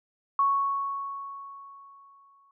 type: tone with exponential decay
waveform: sine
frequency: 1108.7 Hz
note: C#6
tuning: in tune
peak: -19 dBFS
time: 0.39-2.51 s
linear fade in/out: 2 ms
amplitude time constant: 460 ms
effects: none